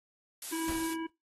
blue noise, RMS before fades -38 dBFS, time 0.42-0.94 s, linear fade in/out 2 ms
harmonic tone, 326.2 Hz, E4, 18 cents flat, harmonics 1 / 3 / 5 / 7 / 9, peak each -33 / -43 / -47 / -50 / -52 dBFS, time 0.52-1.07 s, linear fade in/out 10 ms
pink noise with exponential decay, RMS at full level -39 dBFS, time 0.68-1.1 s, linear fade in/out 2 ms, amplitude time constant 90 ms
effects noise-tail reverb RT60 0.2 s tail -21 dB re dry + AAC 32 kbps

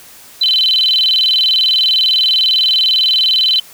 sine tone with vibrato, 3500 Hz, A7, 10 cents flat, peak -9 dBFS, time 0.41-3.6 s, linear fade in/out 5 ms, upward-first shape square, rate 20 Hz, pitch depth 230 cents each way, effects white hiss -39 dBFS RMS until 3.73 s

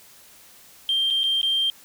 sine tone with dropouts, 3170 Hz, G7, 19 cents sharp, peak -18 dBFS, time 0.89-1.7 s, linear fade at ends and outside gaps 1 ms, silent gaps 1.103-1.107 / 1.234-1.239 / 1.414-1.43 s, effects tanh soft clip ceiling -15 dBFS + white hiss -50 dBFS RMS until 1.84 s

